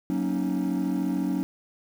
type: chord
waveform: triangle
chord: D# minor seventh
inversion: first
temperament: equal with one note detuned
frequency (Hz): 185 / 233.8 / 277.2 / 311.1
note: F#3 / A#3 / C#4 / D#4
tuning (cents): 0 / +5 / 0 / 0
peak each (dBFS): -26 / -30 / -25 / -28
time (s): 0.1-1.43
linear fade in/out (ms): 0
effects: tanh soft clip ceiling -17 dBFS + 8-bit